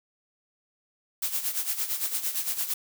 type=noise with tremolo; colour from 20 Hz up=blue; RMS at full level=-27 dBFS; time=1.22-2.74 s; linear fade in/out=5 ms; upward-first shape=sine; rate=8.8 Hz; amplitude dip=70%; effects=none